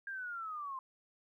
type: linear sweep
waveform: sine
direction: down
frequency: 1619 to 1034 Hz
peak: -39 dBFS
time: 0.07-0.79 s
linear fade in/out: 2 ms
effects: 13-bit